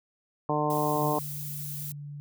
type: harmonic tone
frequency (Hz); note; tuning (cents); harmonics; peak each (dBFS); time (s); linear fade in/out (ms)
150; D3; +37; 1 / 2 / 3 / 4 / 5 / 6 / 7; -32 / -32 / -32 / -32 / -32 / -32 / -32; 0.49-1.19; 2
type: noise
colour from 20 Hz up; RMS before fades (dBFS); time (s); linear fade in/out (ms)
violet; -38; 0.7-1.92; 2
type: tone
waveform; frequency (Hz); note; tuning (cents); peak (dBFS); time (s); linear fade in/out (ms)
sine; 145; D3; -22; -37; 0.96-2.2; 0
effects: none